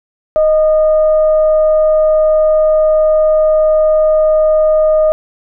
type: tone with frequency modulation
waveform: sine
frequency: 622.3 Hz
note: D#5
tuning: in tune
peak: -7 dBFS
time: 0.36-5.12 s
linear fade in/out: 0 ms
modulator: 603 Hz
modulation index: 0.25
effects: none